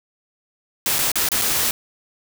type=noise with dropouts; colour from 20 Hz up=white; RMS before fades=-20 dBFS; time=0.86-1.71 s; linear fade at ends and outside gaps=1 ms; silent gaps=0.985-0.989 / 1.117-1.156 / 1.288-1.317 / 1.415-1.419 s; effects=none